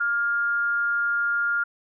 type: tone with amplitude modulation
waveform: sine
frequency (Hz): 1407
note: F6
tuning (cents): +12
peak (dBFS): -19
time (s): 0-1.64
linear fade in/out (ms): 10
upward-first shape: sine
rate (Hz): 247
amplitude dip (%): 40
effects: none